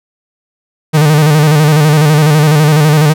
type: tone with vibrato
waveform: 45% pulse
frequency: 151.8 Hz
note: D#3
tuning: 42 cents flat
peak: -5 dBFS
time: 0.93-3.14 s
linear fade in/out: 20 ms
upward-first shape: square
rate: 12 Hz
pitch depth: 55 cents each way
effects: none